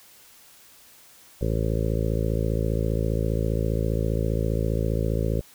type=harmonic tone; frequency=55 Hz; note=A1; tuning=in tune; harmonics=1 / 2 / 3 / 4 / 5 / 6 / 7 / 8 / 9 / 10; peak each=-26 / -27 / -30 / -35 / -36 / -37 / -34 / -34 / -34 / -36 dBFS; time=1.41-5.41 s; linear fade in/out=5 ms; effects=white hiss -52 dBFS RMS until 5.54 s